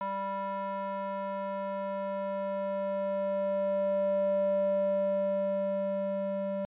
square tone with band-pass filter sweep, 195.9 Hz, G3, 1 cent flat, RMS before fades -31 dBFS, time 0.01-6.65 s, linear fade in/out 0 ms, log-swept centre 890 to 480 Hz, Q 4.9, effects resampled to 8000 Hz

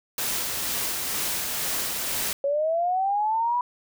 white noise with tremolo, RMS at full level -27 dBFS, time 0.18-2.33 s, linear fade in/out 2 ms, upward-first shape sine, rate 2.1 Hz, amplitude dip 25%
sine linear sweep, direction up, 550 to 987.8 Hz, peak -21 dBFS, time 2.44-3.61 s, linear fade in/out 2 ms
effects none

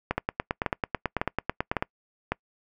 two click trains, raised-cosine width 0.5 ms, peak -10 / -10 dBFS, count 16 / 5, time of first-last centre 0.18-1.825 / 0.11-2.32 s, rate 9.12 / 1.81 Hz, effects noise-tail reverb RT60 0.1 s tail -26 dB re dry

